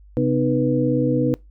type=tone cluster; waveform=sine; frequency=133.4 / 251.3 / 308.7 / 490.1 Hz; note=C3 / B3 / D#4 / B4; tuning=+34 / +30 / -14 / -13 cents; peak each=-22 dBFS; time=0.17-1.34 s; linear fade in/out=0 ms; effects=noise-tail reverb RT60 0.2 s tail -23 dB re dry + added 50 Hz sine -44 dBFS peak until 1.5 s